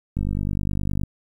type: click train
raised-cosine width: 5 ms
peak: -13 dBFS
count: 44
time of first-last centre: 0.17-1.035 s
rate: 49.7 Hz
effects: 9-bit